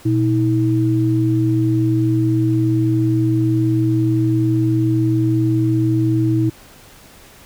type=tone pair together; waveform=sine; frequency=120.1 / 321 Hz; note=B2 / E4; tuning=-48 / -46 cents; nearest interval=octave + perfect fourth; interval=1702 cents; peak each=-16 dBFS; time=0.05-6.5 s; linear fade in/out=10 ms; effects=pink hiss -44 dBFS RMS until 7.45 s